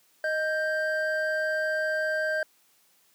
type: tone pair together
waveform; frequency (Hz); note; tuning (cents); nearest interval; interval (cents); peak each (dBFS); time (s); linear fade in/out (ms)
triangle; 622.3 / 1576.3; D#5 / G6; 0 / +9; octave + major third; 1609; -26; 0.24-2.43; 2
effects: white hiss -64 dBFS RMS until 3.14 s + high-pass 150 Hz 12 dB/octave